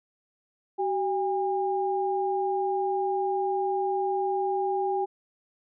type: tone pair together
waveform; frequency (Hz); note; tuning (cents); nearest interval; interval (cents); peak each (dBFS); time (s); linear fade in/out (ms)
sine; 381.3 / 808; G4 / G#5; -48 / -48; octave + minor second; 1300; -27; 0.78-5.06; 20
effects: none